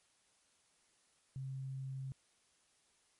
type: tone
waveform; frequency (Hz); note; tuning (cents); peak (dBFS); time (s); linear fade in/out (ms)
sine; 133.5; C3; +35; -40; 1.36-2.12; 0
effects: white hiss -73 dBFS RMS until 3.19 s + MP3 48 kbps